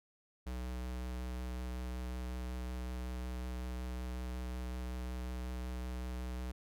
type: tone with vibrato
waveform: square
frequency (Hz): 62.2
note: B1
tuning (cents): +13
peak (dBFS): -39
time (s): 0.46-6.52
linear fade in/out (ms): 10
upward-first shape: sine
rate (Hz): 5.4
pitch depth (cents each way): 10
effects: none